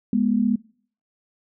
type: tone pair together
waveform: sine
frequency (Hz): 207.5 / 243.6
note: G#3 / B3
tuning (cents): -1 / -24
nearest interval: minor third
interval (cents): 277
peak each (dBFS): -20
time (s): 0.13-0.56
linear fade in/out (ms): 2
effects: noise-tail reverb RT60 0.5 s tail -22 dB re dry